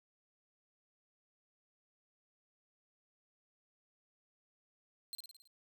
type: tone with echo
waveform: sawtooth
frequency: 4162 Hz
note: C8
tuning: 10 cents flat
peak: -38 dBFS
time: 5.13-5.15 s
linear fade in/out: 0 ms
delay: 54 ms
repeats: 6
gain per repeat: -4 dB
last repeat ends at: 5.474 s
effects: none